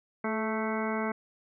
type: harmonic tone with a mistuned harmonic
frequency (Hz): 220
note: A3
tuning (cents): 0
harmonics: 1 / 2 / 3 / 4 / 5 / 6 / 7 / 9 / 10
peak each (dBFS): -32 / -35 / -37 / -38 / -39 / -40 / -40 / -42 / -42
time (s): 0.24-1.12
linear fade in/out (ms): 5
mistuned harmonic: 2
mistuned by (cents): -30
effects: none